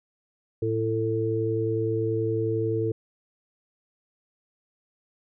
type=harmonic tone; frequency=111.3 Hz; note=A2; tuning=20 cents sharp; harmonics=1 / 3 / 4; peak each=-28 / -29 / -26 dBFS; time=0.62-2.92 s; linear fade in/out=5 ms; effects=none